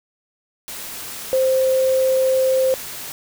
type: tone in noise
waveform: sine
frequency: 523.3 Hz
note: C5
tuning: in tune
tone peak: -14 dBFS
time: 1.33-2.74 s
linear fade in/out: 0 ms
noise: white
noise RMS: -32 dBFS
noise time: 0.68-3.12 s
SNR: +15 dB
effects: none